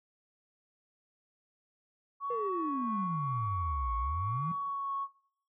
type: tone with vibrato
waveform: sine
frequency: 1116 Hz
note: C#6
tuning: 11 cents sharp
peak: -32 dBFS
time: 2.2-5.08 s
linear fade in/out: 50 ms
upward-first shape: triangle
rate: 1 Hz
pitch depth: 21 cents each way
type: exponential two-way sweep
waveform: sine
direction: down then up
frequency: 495.2 to 55 to 175.1 Hz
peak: -32 dBFS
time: 2.3-4.52 s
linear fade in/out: 5 ms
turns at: 3.96 s
effects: noise-tail reverb RT60 0.6 s tail -19 dB re dry + tanh soft clip ceiling -23 dBFS